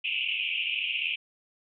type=band-pass noise; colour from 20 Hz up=white; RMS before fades=-30 dBFS; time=0.04-1.16 s; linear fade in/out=10 ms; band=2400 to 3000 Hz; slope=96 dB/octave; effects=none